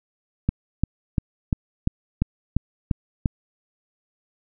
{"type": "click train", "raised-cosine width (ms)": 5, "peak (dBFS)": -7, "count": 9, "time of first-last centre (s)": [0.49, 3.258], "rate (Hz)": 2.89, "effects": []}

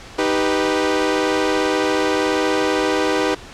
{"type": "chord", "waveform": "sawtooth", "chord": "Eb augmented", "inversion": "none", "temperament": "equal", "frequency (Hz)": [311.1, 392, 493.9], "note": ["Eb4", "G4", "B4"], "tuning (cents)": [0, 0, 0], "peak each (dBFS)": -17, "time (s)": [0.18, 3.35], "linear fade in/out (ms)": 10, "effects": ["pink hiss -38 dBFS RMS until 3.53 s", "low-pass 6000 Hz 12 dB/octave"]}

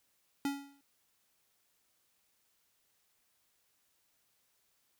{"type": "tone with exponential decay", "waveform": "square", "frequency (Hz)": 280, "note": "C#4", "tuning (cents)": 18, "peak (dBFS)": -30, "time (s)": [0.45, 0.81], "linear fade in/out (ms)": 2, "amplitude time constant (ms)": 78, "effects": ["white hiss -75 dBFS RMS until 4.99 s"]}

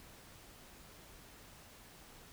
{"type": "silence", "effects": ["pink hiss -57 dBFS RMS until 2.32 s"]}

